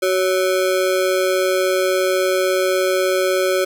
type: ring-modulated tone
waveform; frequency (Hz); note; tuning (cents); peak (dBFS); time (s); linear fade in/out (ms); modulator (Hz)
square; 466.2; A#4; 0; -13; 0.02-3.65; 10; 91.8
effects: 8-bit